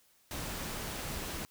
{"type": "noise", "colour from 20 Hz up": "pink", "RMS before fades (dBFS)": -39, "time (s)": [0.31, 1.45], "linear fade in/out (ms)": 0, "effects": ["white hiss -67 dBFS RMS until 1.5 s"]}